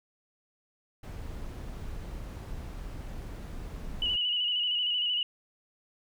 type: noise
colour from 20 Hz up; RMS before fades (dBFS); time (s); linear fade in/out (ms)
brown; -39; 1.03-4.16; 5
type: tone with vibrato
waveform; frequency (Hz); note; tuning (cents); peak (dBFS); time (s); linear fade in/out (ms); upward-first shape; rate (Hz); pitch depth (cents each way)
sine; 2926; F#7; -20; -26; 4.02-5.23; 2; square; 13; 34
effects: none